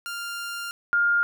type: tone pair in turn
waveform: sawtooth / sine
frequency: 1396.9 / 1409.9 Hz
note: F6 / F6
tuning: 0 / +16 cents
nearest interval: unison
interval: 16 cents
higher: second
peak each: -27 / -18 dBFS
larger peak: second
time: 0.06-0.71 / 0.93-1.23 s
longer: first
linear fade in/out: 0 ms
effects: none